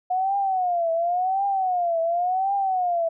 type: tone with vibrato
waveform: sine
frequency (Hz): 725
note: F#5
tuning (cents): -35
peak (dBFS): -20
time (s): 0.1-3.09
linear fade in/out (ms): 10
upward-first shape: triangle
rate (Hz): 0.92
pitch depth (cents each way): 180
effects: none